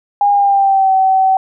sine tone with pitch glide, 813 to 763 Hz, G#5 to G5, -37 to -47 cents, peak -8 dBFS, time 0.21-1.37 s, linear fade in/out 2 ms, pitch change -110 cents, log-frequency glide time 0.31-0.93 s, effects none

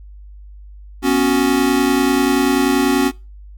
square chord, B suspended second, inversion none, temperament equal, 246.9 / 277.2 / 370 Hz, B3 / C#4 / F#4, 0 / 0 / 0 cents, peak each -20 / -16 / -19 dBFS, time 1.02-3.12 s, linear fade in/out 50 ms, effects noise-tail reverb RT60 0.3 s tail -23 dB re dry + added 50 Hz sine -35 dBFS peak until 3.57 s

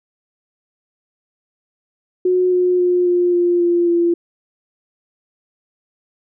sine tone with pitch steps, 364.9 / 361.1 / 357.4 / 353.7 / 350 / 346.4 / 342.8 Hz, F#4 / F#4 / F4 / F4 / F4 / F4 / F4, -24 / -42 / +40 / +22 / +4 / -14 / -32 cents, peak -12 dBFS, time 2.25-4.14 s, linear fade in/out 5 ms, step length 270 ms, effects none

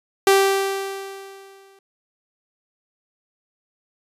sawtooth tone with exponential decay, 390.5 Hz, G4, 7 cents flat, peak -7 dBFS, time 0.27-1.79 s, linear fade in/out 2 ms, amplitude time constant 330 ms, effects resampled to 32000 Hz

